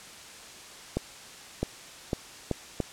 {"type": "accelerating click train", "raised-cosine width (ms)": 2, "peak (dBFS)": -13, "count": 5, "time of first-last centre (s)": [0.97, 2.803], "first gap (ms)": 660, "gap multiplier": 0.76, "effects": ["white hiss -46 dBFS RMS until 2.92 s", "low-pass 8000 Hz 12 dB/octave"]}